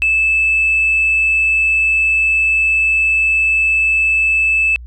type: tone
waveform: sine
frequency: 2623 Hz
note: E7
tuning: 9 cents flat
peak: -10 dBFS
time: 0.02-4.76 s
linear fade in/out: 0 ms
effects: tanh soft clip ceiling -6 dBFS + added 60 Hz sine -30 dBFS peak until 4.86 s